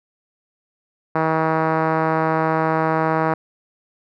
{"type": "tone with low-pass filter", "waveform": "5% pulse", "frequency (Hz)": 159.7, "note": "D#3", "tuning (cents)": 45, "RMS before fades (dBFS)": -19, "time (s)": [1.15, 3.34], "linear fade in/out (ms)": 5, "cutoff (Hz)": 1100, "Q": 1, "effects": []}